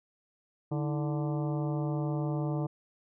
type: harmonic tone with a mistuned harmonic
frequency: 146.83 Hz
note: D3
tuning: in tune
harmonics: 1 / 2 / 3 / 4 / 5 / 6 / 7 / 8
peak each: -30 / -35 / -41 / -41 / -44 / -46 / -50 / -51 dBFS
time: 0.71-2.67 s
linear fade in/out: 10 ms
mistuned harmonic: 2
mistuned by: +140 cents
effects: none